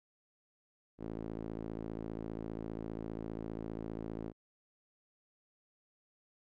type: tone with band-pass filter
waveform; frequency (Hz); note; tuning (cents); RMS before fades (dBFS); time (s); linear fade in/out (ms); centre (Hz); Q
sawtooth; 55; A1; 0; -42; 0.98-4.33; 50; 320; 1.4
effects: none